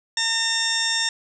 harmonic tone, 910 Hz, A#5, 42 cents flat, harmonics 1 / 2 / 3 / 4 / 6 / 7 / 8 / 9, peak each -34 / -26 / -34 / -25 / -25 / -36 / -31 / -36 dBFS, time 0.17-1.09 s, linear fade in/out 2 ms, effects none

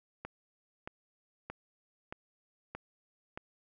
click train, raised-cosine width 0.5 ms, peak -25 dBFS, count 6, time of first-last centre 0.25-3.375 s, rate 1.6 Hz, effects none

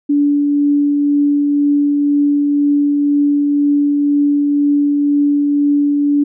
sine tone with tremolo, 288.6 Hz, D4, 30 cents flat, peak -9 dBFS, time 0.09-6.24 s, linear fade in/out 10 ms, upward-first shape triangle, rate 2 Hz, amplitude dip 25%, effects none

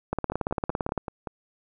two click trains, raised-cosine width 1 ms, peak -18 / -12 dBFS, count 6 / 16, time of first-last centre 0.32-1.272 / 0.13-0.977 s, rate 5.25 / 17.7 Hz, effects none

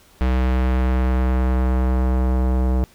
square tone with low-pass filter sweep, 63.6 Hz, C2, 48 cents flat, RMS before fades -18 dBFS, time 0.21-2.84 s, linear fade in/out 0 ms, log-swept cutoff 2800 to 780 Hz, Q 0.82, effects pink hiss -52 dBFS RMS until 2.94 s

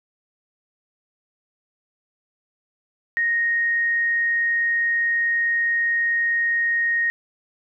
sine tone, 1864.7 Hz, A#6, in tune, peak -18 dBFS, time 3.17-7.1 s, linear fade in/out 0 ms, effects none

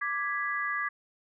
sine chord, G# diminished, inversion second, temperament equal, 1174.7 / 1661.2 / 1975.5 Hz, D6 / G#6 / B6, 0 / 0 / 0 cents, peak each -33 / -32 / -34 dBFS, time 0.01-0.89 s, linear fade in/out 10 ms, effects none

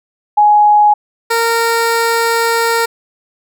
sine / 15% pulse tone pair in turn, 836 / 461.3 Hz, G#5 / A#4, +11 / -18 cents, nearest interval minor seventh, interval 1029 cents, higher first, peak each -5 dBFS, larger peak neither, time 0.37-0.94 / 1.3-2.86 s, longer second, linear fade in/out 10 ms, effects none

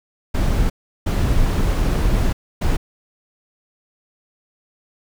brown noise bursts at uneven times, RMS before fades -17 dBFS, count 3, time 0.34-0.7 / 1.06-2.33 / 2.61-2.77 s, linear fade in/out 10 ms, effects none

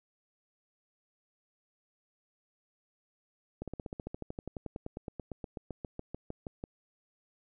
slowing click train, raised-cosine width 2 ms, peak -25 dBFS, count 30, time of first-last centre 3.62-6.639 s, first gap 57 ms, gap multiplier 1.04, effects none

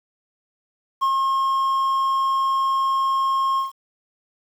triangle tone with ADSR envelope, 1075 Hz, C6, 47 cents sharp, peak -14 dBFS, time 1.01-3.72 s, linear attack 20 ms, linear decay 69 ms, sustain -2 dB, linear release 140 ms, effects 8-bit

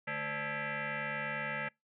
sine tone with frequency modulation, 146.83 Hz, D3, in tune, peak -34 dBFS, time 0.07-1.69 s, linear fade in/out 10 ms, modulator 365 Hz, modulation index 6.3, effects noise-tail reverb RT60 0.2 s tail -26 dB re dry

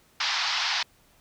white band-pass noise, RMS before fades -27 dBFS, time 0.2-0.83 s, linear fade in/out 5 ms, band 760 to 5300 Hz, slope 48 dB/octave, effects pink hiss -61 dBFS RMS until 1.2 s

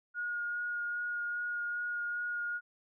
sine tone with vibrato, 1435 Hz, F6, 47 cents sharp, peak -33 dBFS, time 0.14-2.61 s, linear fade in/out 50 ms, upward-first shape sine, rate 2.5 Hz, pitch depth 11 cents each way, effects none

